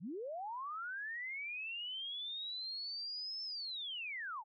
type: linear two-way sweep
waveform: sine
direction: up then down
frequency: 138.59 to 5310 to 799 Hz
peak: -40 dBFS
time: 0-4.44 s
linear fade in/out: 50 ms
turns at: 3.43 s
effects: none